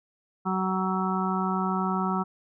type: harmonic tone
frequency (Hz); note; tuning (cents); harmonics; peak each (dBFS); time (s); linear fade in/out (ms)
187.8; F#3; +26; 1 / 2 / 4 / 5 / 6 / 7; -27 / -34 / -33 / -33 / -35 / -31; 0.45-2.24; 20
effects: none